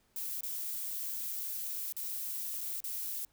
violet noise with dropouts, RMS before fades -38 dBFS, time 0.16-3.25 s, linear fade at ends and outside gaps 1 ms, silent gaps 0.408-0.433 / 1.924-1.966 / 2.608-2.612 / 2.804-2.84 s, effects pink hiss -71 dBFS RMS until 3.32 s

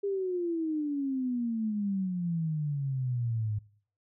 sine exponential sweep, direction down, 405.4 to 103.83 Hz, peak -28 dBFS, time 0.03-3.59 s, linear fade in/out 10 ms, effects noise-tail reverb RT60 0.5 s tail -20 dB re dry

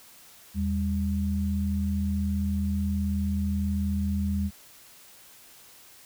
sine tone pair together, 80.62 / 199.2 Hz, E2 / G3, -38 / +28 cents, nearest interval octave + major third, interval 1566 cents, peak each -27 dBFS, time 0.54-4.51 s, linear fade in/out 50 ms, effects white hiss -52 dBFS RMS until 6.05 s

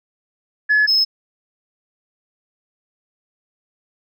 sine tone pair in turn, 1706 / 5182 Hz, G#6 / E8, +46 / -30 cents, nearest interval octave + perfect fifth, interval 1924 cents, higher second, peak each -10 / -11 dBFS, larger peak first, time 0.69-0.87 / 0.87-1.05 s, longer neither, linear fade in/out 20 ms, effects tanh soft clip ceiling -9 dBFS

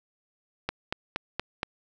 click train, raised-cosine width 0.3 ms, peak -12 dBFS, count 5, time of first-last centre 0.69-1.631 s, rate 4.25 Hz, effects none

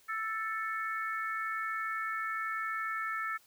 harmonic tone, 441 Hz, A4, 4 cents sharp, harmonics 3 / 4 / 5, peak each -35 / -37 / -42 dBFS, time 0.08-3.38 s, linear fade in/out 20 ms, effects white hiss -64 dBFS RMS until 3.46 s

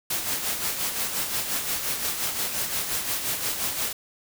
white noise with tremolo, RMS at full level -26 dBFS, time 0.1-3.93 s, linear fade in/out 5 ms, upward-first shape sine, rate 5.7 Hz, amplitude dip 50%, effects none

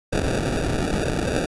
white noise with sample-and-hold, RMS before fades -23 dBFS, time 0.12-1.46 s, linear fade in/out 10 ms, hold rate 1050 Hz, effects resampled to 24000 Hz

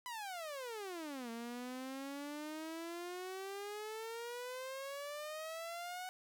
sawtooth exponential two-way sweep, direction down then up, 1010 to 228.4 to 744 Hz, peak -39 dBFS, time 0.06-6.09 s, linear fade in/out 0 ms, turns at 1.3 s, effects 13-bit

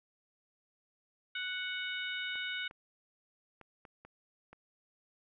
harmonic tone, 740 Hz, F#5, in tune, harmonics 2 / 3 / 4 / 5, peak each -39 / -41 / -42 / -43 dBFS, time 1.35-2.68 s, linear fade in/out 5 ms
clicks, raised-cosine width 0.5 ms, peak -37 dBFS, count 6, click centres 2.356 / 2.711 / 3.613 / 3.852 / 4.05 / 4.53 s
effects none

